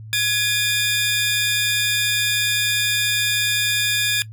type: tone cluster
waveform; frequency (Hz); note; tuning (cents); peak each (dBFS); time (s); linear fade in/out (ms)
sawtooth; 1676 / 2432 / 3593; G#6 / D#7 / A7; +15 / -40 / +36; -19; 0.13-4.22; 0
effects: noise-tail reverb RT60 0.1 s tail -18 dB re dry + added 109 Hz sine -34 dBFS peak until 4.32 s